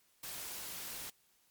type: noise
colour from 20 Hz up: white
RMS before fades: -44 dBFS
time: 0.23-1.1 s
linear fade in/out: 5 ms
effects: white hiss -71 dBFS RMS until 1.5 s + MP3 96 kbps